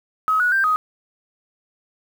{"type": "tone with pitch steps", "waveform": "sine", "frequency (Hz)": [1274, 1464, 1575, 1254], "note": ["D#6", "F#6", "G6", "D#6"], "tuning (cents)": [41, -19, 8, 13], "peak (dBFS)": -15, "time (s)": [0.28, 0.76], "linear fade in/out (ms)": 0, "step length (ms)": 120, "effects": ["7-bit"]}